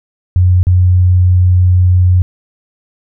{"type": "tone with dropouts", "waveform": "sine", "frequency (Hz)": 90.6, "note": "F#2", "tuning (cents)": -36, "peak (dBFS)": -5, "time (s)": [0.36, 2.22], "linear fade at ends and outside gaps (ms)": 0, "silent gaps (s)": [0.63, 0.669], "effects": []}